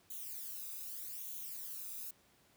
violet noise with flanger, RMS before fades -45 dBFS, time 0.1-2.11 s, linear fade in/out 5 ms, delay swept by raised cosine 0.29 to 0.82 ms, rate 0.82 Hz, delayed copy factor +1, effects pink hiss -68 dBFS RMS until 2.56 s + high-pass 80 Hz 12 dB/octave

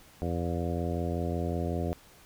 harmonic tone with a mistuned harmonic, 85.4 Hz, F2, 38 cents flat, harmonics 1 / 2 / 3 / 4 / 5 / 6 / 7 / 8, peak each -32 / -35 / -37 / -38 / -39 / -40 / -40 / -41 dBFS, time 0.22-1.93 s, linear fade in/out 0 ms, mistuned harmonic 8, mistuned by +70 cents, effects pink hiss -56 dBFS RMS until 2.25 s

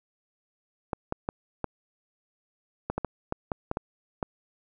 clicks, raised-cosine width 1 ms, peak -14 dBFS, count 12, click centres 0.932 / 1.124 / 1.289 / 1.643 / 2.9 / 2.98 / 3.047 / 3.324 / 3.518 / 3.714 / 3.771 / 4.228 s, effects none

